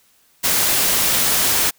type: noise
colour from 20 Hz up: white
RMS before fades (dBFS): -17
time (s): 0.43-1.71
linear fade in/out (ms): 20
effects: white hiss -57 dBFS RMS until 1.78 s